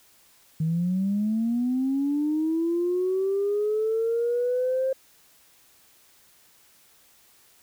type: linear sweep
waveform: sine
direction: up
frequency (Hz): 155.56 to 532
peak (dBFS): -21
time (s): 0.6-4.93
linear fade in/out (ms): 5
effects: tanh soft clip ceiling -17 dBFS + white hiss -58 dBFS RMS until 7.62 s